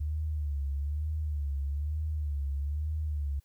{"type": "tone with vibrato", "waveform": "sine", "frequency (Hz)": 73.42, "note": "D2", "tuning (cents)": 0, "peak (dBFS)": -29, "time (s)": [0, 3.4], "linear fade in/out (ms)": 10, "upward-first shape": "sine", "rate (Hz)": 1.1, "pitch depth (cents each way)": 94, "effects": ["white hiss -72 dBFS RMS until 3.44 s"]}